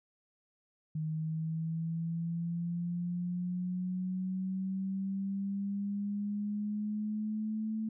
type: linear sweep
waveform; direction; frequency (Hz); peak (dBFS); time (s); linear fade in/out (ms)
sine; up; 155.56 to 220; -32; 0.95-7.89; 5
effects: none